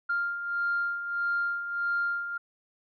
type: beating tone pair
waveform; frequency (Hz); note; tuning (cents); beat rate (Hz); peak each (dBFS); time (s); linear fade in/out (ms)
sine; 1396.9 / 1398.5; F6 / F6; 0 / +2; 1.6; -34 / -27; 0.09-2.38; 10
effects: tanh soft clip ceiling -20 dBFS